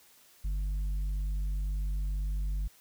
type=tone with tanh clipping; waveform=sine; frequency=49 Hz; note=G1; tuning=in tune; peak=-30 dBFS; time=0.44-2.68 s; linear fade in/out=10 ms; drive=5 dB; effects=white hiss -60 dBFS RMS until 2.8 s